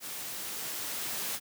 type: noise with level ramp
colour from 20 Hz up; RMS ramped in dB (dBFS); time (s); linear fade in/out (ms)
white; -40 to -34; 0-1.4; 50
effects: high-pass 100 Hz 12 dB/octave